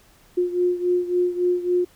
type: beating tone pair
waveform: sine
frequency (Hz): 355.9 / 359.5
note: F4 / F#4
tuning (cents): +33 / -50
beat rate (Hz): 3.6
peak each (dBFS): -20 / -24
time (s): 0.37-1.85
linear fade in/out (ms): 10
effects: pink hiss -55 dBFS RMS until 1.95 s